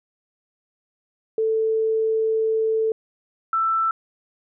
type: tone pair in turn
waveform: sine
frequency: 442.4 / 1328.9 Hz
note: A4 / E6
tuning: +9 / +14 cents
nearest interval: octave + perfect fifth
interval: 1905 cents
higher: second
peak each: -18 dBFS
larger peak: neither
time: 1.38-2.92 / 3.53-3.91 s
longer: first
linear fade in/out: 2 ms
effects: none